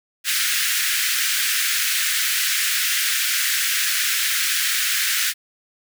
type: high-pass noise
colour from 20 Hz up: pink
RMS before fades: -21 dBFS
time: 0.24-5.34 s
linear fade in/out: 50 ms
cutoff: 1500 Hz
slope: 48 dB/octave
effects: none